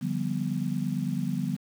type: chord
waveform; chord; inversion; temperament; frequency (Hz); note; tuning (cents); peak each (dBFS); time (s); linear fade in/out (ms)
sine; G dominant seventh; second; just; 147 / 176.4 / 196 / 245; D3 / F3 / G3 / B3; +2 / +18 / 0 / -14; -32; 0.01-1.57; 20
effects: 8-bit